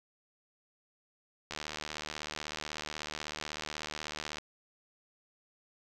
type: click train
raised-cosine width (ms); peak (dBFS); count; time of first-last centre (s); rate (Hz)
0.2; -20; 220; 1.51-4.384; 76.2
effects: none